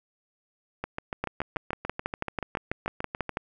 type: two click trains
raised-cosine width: 0.5 ms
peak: -13 / -16 dBFS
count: 14 / 18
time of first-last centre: 1.24-3.371 / 0.84-3.293 s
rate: 6.1 / 6.93 Hz
effects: none